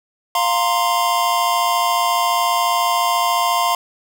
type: chord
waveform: square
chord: F suspended fourth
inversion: none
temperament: equal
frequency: 698.5 / 932.3 / 1046.5 Hz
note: F5 / Bb5 / C6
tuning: 0 / 0 / 0 cents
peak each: -21 / -22 / -19 dBFS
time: 0.35-3.75 s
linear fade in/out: 2 ms
effects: none